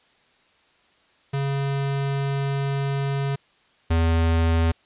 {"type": "tone pair in turn", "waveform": "square", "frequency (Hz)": [138.59, 82.41], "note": ["C#3", "E2"], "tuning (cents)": [0, 0], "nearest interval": "major sixth", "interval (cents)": 900, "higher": "first", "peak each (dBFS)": [-23, -18], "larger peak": "second", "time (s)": [[1.33, 3.36], [3.9, 4.72]], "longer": "first", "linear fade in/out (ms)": 10, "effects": ["white hiss -60 dBFS RMS until 4.85 s", "resampled to 8000 Hz"]}